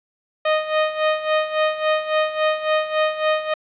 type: tone with tremolo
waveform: sawtooth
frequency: 620 Hz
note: D#5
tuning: 6 cents flat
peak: -11 dBFS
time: 0.45-3.54 s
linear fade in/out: 5 ms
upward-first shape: sine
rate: 3.6 Hz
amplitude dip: 75%
effects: resampled to 8000 Hz + 8-bit